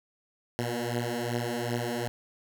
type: beating tone pair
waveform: 10% pulse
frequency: 118.1 / 120.7 Hz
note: A#2 / B2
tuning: +23 / -39 cents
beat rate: 2.6 Hz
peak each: -25 / -23 dBFS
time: 0.59-2.08 s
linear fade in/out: 0 ms
effects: none